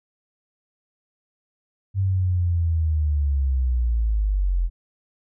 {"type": "linear sweep", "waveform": "sine", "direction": "down", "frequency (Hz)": [98, 41.97], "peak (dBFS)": -18, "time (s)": [1.94, 4.7], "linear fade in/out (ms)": 50, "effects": []}